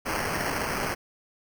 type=noise with sample-and-hold; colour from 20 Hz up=white; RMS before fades=-29 dBFS; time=0.05-0.95 s; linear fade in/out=20 ms; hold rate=3675 Hz; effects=none